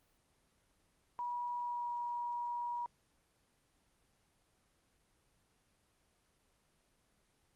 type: tone with pitch glide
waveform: sine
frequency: 967 to 958.7 Hz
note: B5 to A#5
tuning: -37 to +48 cents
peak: -36 dBFS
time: 1.19-2.86 s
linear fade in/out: 0 ms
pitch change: -15 cents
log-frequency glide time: 1.57-1.89 s
effects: pink hiss -74 dBFS RMS until 7.55 s + Opus 24 kbps